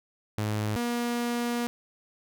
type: tone pair in turn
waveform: sawtooth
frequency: 106.4 / 238.9 Hz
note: G#2 / A#3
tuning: +42 / +43 cents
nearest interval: octave + major second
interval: 1401 cents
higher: second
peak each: -23 dBFS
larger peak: neither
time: 0.38-0.76 / 0.76-1.67 s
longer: second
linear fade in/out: 0 ms
effects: none